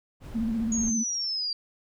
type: noise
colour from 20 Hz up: brown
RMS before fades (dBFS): -39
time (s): 0.2-0.93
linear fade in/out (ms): 50
type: tone with vibrato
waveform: sine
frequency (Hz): 225.8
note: A3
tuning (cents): +45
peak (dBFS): -25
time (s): 0.34-1.04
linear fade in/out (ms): 20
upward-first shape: square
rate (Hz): 15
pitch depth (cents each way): 49
type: linear sweep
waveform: sine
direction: down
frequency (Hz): 6730 to 4699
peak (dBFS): -27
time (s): 0.72-1.53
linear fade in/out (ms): 2
effects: none